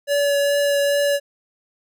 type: tone with vibrato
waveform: square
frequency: 570 Hz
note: C#5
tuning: 48 cents sharp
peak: -17 dBFS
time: 0.07-1.2 s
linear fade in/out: 50 ms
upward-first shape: triangle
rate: 2.4 Hz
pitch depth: 12 cents each way
effects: none